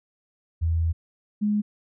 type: tone pair in turn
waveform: sine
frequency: 82.41 / 208.8 Hz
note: E2 / G#3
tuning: 0 / +10 cents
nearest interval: octave + major third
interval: 1610 cents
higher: second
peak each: -20 dBFS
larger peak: neither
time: 0.61-0.93 / 1.41-1.62 s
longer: first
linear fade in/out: 20 ms
effects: none